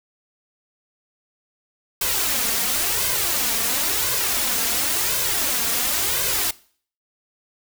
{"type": "noise with flanger", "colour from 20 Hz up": "white", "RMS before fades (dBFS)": -22, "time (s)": [2.01, 6.51], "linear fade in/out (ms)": 5, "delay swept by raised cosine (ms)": [1.9, 4.4], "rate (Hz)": 0.95, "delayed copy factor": 0.65, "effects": ["noise-tail reverb RT60 0.5 s tail -21 dB re dry"]}